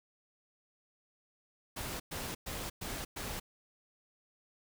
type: noise bursts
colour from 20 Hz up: pink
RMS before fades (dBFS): -40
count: 5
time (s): 1.76-3.4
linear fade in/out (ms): 10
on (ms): 240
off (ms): 110
effects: none

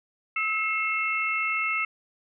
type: tone cluster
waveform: sine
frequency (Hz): 1300 / 2157 / 2671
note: E6 / C#7 / E7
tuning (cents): -24 / -48 / +22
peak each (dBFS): -30 / -27 / -29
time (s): 0.36-1.85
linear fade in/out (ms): 5
effects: none

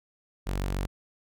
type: tone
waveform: sawtooth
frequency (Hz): 47.19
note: F#1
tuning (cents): +35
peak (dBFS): -24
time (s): 0.46-0.87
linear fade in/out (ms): 20
effects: none

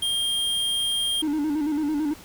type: tone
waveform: square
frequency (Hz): 3211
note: G7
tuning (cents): +41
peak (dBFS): -23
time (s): 0.02-1.22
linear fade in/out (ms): 5
type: tone with vibrato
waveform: triangle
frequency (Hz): 300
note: D4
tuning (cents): +37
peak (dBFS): -20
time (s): 1.22-2.14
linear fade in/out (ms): 10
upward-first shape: square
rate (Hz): 9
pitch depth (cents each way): 67
effects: pink hiss -46 dBFS RMS until 2.24 s

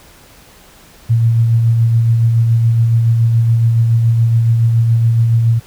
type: tone with tremolo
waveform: sine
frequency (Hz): 115.2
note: A#2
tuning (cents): -20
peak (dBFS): -7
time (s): 1.09-5.6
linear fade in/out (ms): 20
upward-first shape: sine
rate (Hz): 7.1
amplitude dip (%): 30
effects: pink hiss -43 dBFS RMS until 5.66 s

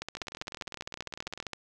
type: two click trains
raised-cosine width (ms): 0.2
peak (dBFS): -24 / -18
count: 26 / 24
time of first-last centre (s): 0.17-1.426 / 0.02-1.533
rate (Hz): 19.9 / 15.2
effects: none

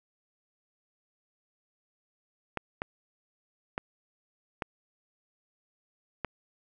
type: clicks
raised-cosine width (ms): 0.5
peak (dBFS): -16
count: 5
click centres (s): 2.573 / 2.819 / 3.779 / 4.622 / 6.247
effects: none

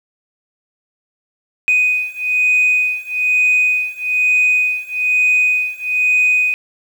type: beating tone pair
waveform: sine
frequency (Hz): 2494 / 2495.1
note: D#7 / D#7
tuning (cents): +3 / +4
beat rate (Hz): 1.1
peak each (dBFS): -15 / -14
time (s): 1.68-6.54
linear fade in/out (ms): 0
effects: tanh soft clip ceiling -7 dBFS + 7-bit

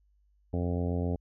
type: harmonic tone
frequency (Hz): 87.6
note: F2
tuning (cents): +6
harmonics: 1 / 2 / 3 / 4 / 5 / 6 / 7 / 8 / 9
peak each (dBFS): -30 / -34 / -35 / -43 / -38 / -42 / -43 / -46 / -49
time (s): 0.53-1.16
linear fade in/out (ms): 5
effects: added 50 Hz sine -64 dBFS peak until 1.2 s

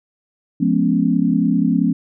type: chord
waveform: sine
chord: C# dominant seventh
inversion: first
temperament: equal with one note detuned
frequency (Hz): 174.61 / 211.6 / 246.9 / 277.2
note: E#3 / G#3 / B3 / C#4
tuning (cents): 0 / +33 / 0 / 0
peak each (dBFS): -19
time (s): 0.6-1.93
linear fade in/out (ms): 10
effects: none

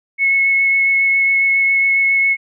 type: tone with vibrato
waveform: sine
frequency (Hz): 2191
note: C#7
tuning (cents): -21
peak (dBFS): -11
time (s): 0.18-2.37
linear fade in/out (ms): 50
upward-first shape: sine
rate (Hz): 7.3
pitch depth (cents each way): 9
effects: none

